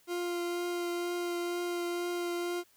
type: tone with vibrato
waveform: 40% pulse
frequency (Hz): 349.2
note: F4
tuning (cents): 0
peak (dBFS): -31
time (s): 0.07-2.64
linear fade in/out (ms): 50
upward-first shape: triangle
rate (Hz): 2.1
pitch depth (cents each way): 12
effects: white hiss -65 dBFS RMS until 2.76 s